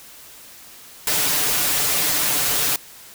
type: noise with comb filter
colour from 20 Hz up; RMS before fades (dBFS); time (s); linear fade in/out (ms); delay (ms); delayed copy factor
white; -20; 1.07-2.76; 2; 6.8; +0.75
effects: white hiss -43 dBFS RMS until 3.14 s